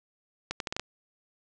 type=accelerating click train; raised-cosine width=0.2 ms; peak=-14 dBFS; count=6; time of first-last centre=0.51-0.796 s; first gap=92 ms; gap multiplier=0.76; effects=resampled to 22050 Hz + 9-bit